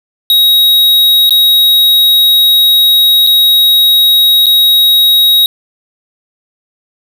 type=tone with dropouts; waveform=square; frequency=3800 Hz; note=A#7; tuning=33 cents sharp; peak=-5 dBFS; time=0.3-5.46 s; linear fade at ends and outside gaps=1 ms; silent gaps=1.294-1.307 / 3.266-3.271 / 4.459-4.466 s; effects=none